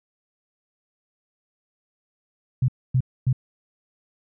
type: tone bursts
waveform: sine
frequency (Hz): 128.2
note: C3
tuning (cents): -35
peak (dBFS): -16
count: 3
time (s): 2.62-3.329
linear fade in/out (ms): 5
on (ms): 63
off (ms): 260
effects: none